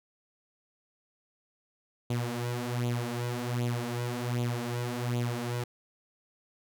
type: tone with flanger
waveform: sawtooth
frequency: 120.9 Hz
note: B2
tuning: 36 cents flat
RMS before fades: -32 dBFS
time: 2.1-5.64 s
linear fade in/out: 5 ms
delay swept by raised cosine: 0.28 to 6.28 ms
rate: 1.3 Hz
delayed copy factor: +0.7
effects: none